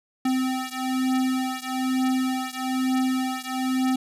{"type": "beating tone pair", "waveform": "square", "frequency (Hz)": [258.3, 259.4], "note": ["C4", "C4"], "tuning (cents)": [-22, -15], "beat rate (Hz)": 1.1, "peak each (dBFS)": [-26, -27], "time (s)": [0.25, 3.96], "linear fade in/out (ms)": 5, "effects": ["resampled to 32000 Hz"]}